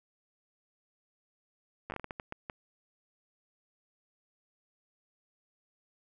slowing click train, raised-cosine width 0.5 ms, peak -23 dBFS, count 11, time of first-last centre 1.9-2.498 s, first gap 9 ms, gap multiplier 1.39, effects none

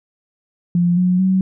sine tone with pitch steps, 174.5 / 181.28 / 188.33 Hz, F3 / F#3 / F#3, -1 / -35 / +31 cents, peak -12 dBFS, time 0.75-1.41 s, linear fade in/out 2 ms, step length 220 ms, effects none

